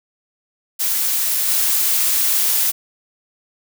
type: noise with level steps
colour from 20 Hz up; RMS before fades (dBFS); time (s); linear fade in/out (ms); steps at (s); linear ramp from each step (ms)
blue; -19 / -17; 0.79-2.72; 20; 1.48; 10
effects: none